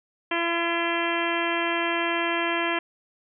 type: harmonic tone with a mistuned harmonic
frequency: 338.8 Hz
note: E4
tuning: 48 cents sharp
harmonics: 1 / 2 / 3 / 4 / 5 / 6 / 7 / 8 / 9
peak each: -29 / -31 / -30 / -35 / -31 / -33 / -33 / -33 / -35 dBFS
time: 0.31-2.79 s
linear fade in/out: 5 ms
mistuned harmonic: 9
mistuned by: +58 cents
effects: none